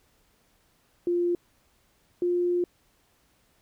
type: tone pair in turn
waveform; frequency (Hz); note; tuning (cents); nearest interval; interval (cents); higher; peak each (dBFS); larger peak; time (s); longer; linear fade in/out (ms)
sine; 349.2 / 352.8; F4 / F4; 0 / +18; unison; 18; second; -22; neither; 1.07-1.35 / 2.22-2.64; second; 2
effects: pink hiss -66 dBFS RMS until 3.61 s